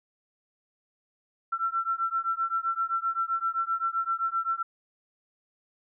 sine beating tone pair, 1344 / 1351.7 Hz, E6 / E6, +33 / +43 cents, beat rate 7.7 Hz, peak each -29 dBFS, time 1.52-4.63 s, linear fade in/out 10 ms, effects none

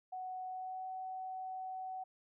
sine tone with pitch glide, 743 to 751.2 Hz, F#5 to F#5, +7 to +26 cents, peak -40 dBFS, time 0.12-2.04 s, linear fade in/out 10 ms, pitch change +19 cents, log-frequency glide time 0.47-0.85 s, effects none

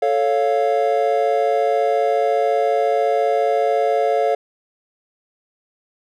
triangle chord, A augmented, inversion none, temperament equal, 440 / 554.4 / 698.5 Hz, A4 / C#5 / E#5, 0 / 0 / 0 cents, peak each -18 / -18 / -17 dBFS, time 0.02-4.35 s, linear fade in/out 5 ms, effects none

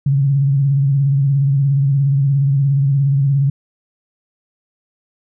sine tone with vibrato, 138.59 Hz, C#3, in tune, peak -11 dBFS, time 0.06-3.5 s, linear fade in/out 5 ms, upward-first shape sine, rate 17 Hz, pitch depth 62 cents each way, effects none

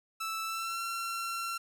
sawtooth tone with pitch glide, 1318.5 to 1360.3 Hz, E6 to F6, 0 to -46 cents, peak -30 dBFS, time 0.2-1.58 s, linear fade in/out 10 ms, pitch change +54 cents, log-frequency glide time 0.44-0.81 s, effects none

